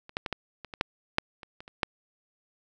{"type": "clicks", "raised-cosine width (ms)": 0.3, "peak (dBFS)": [-29, -13, -16, -14, -24, -23, -8, -6, -27, -27, -29, -8], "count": 12, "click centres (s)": [0.094, 0.169, 0.262, 0.327, 0.647, 0.738, 0.811, 1.184, 1.432, 1.605, 1.679, 1.832], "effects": []}